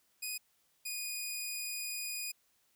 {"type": "tone pair in turn", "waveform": "10% pulse", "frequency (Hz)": [2489, 2468], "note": ["D#7", "D#7"], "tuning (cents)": [0, -15], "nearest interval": "unison", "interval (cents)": 15, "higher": "first", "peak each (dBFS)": -28, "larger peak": "neither", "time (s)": [[0.22, 0.38], [0.85, 2.32]], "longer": "second", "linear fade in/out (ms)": 10, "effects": ["white hiss -73 dBFS RMS until 2.75 s"]}